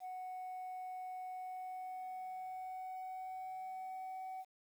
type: tone with pitch glide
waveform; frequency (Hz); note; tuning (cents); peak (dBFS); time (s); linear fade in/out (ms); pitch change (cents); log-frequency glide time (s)
sine; 740 to 752.9; F#5 to F#5; 0 to +30; -40; 0-4.45; 50; +30; 1.32-4.2
effects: tanh soft clip ceiling -41 dBFS + 11-bit